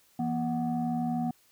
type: tone cluster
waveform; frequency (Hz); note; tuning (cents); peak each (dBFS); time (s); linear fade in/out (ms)
sine; 166.3 / 238.8 / 741; E3 / A#3 / F#5; +16 / +42 / +2; -33 / -28 / -33; 0.19-1.31; 5
effects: tanh soft clip ceiling -21 dBFS + white hiss -64 dBFS RMS until 1.51 s